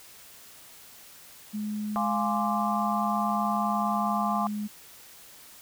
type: tone with pitch glide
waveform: sine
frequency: 210.9 to 209 Hz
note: G#3 to G#3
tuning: +27 to +11 cents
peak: -29 dBFS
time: 1.53-4.68 s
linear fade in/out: 20 ms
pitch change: -16 cents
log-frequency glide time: 1.79-4.06 s
type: chord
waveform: sine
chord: D half-diminished seventh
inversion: first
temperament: equal with one note detuned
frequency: 698.5 / 830.6 / 1050.1 / 1174.7 Hz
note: F5 / Ab5 / C6 / D6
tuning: 0 / 0 / +6 / 0 cents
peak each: -31 dBFS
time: 1.96-4.47 s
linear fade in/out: 0 ms
effects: white hiss -50 dBFS RMS until 5.61 s